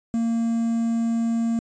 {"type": "tone with quantisation", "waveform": "triangle", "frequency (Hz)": 230, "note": "A#3", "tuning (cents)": -23, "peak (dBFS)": -18, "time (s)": [0.14, 1.59], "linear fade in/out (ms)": 0, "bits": 7, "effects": ["resampled to 16000 Hz"]}